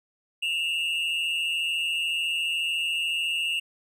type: tone pair together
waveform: triangle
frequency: 2693 / 2853 Hz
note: E7 / F7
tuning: +36 / +36 cents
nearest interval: minor second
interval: 100 cents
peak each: -26 dBFS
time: 0.42-3.6 s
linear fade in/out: 10 ms
effects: none